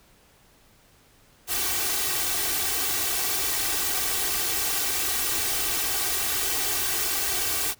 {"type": "noise with comb filter", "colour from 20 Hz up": "white", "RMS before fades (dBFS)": -26, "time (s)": [1.47, 7.75], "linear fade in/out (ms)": 50, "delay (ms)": 2.6, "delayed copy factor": 1, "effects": ["pink hiss -58 dBFS RMS until 7.79 s"]}